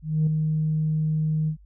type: tone with ADSR envelope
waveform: sine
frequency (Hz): 155.56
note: D#3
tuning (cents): 0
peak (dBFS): -15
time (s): 0.02-1.57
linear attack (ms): 250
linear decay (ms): 3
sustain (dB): -5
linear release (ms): 92
effects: tanh soft clip ceiling -15 dBFS + added 50 Hz sine -48 dBFS peak until 1.65 s